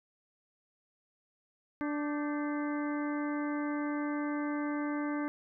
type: harmonic tone with a mistuned harmonic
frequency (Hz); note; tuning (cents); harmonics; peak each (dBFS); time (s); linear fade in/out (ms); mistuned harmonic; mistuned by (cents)
293.7; D4; 0; 1 / 2 / 3 / 4 / 5 / 6 / 7; -32 / -42 / -44 / -43 / -45 / -50 / -48; 1.81-5.28; 0; 5; +95
effects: none